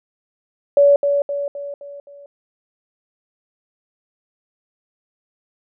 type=tone with echo; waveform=sine; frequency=569 Hz; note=C#5; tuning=45 cents sharp; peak=-8 dBFS; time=0.77-0.96 s; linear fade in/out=2 ms; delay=260 ms; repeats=5; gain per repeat=-6 dB; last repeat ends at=2.26 s; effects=none